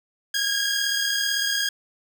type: tone pair together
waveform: 15% pulse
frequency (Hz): 1622.1 / 1660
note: G#6 / G#6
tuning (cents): -41 / -1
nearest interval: unison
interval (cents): 40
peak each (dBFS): -17 / -20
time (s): 0.34-1.69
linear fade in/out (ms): 5
effects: none